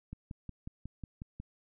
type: click train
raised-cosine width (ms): 5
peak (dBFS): -29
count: 8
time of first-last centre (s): 0.13-1.4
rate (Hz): 5.51
effects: none